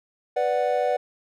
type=chord; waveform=triangle; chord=B minor; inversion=none; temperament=equal; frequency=493.9 / 587.3 / 740 Hz; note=B4 / D5 / F#5; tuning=0 / 0 / 0 cents; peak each=-23 dBFS; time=0.36-0.97 s; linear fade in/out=10 ms; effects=none